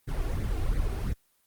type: noise with flanger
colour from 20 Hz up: brown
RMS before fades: -28 dBFS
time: 0.07-1.14 s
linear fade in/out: 20 ms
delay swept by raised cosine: 0.48 to 2.88 ms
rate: 2.9 Hz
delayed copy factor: +1
effects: white hiss -69 dBFS RMS until 1.46 s + Opus 24 kbps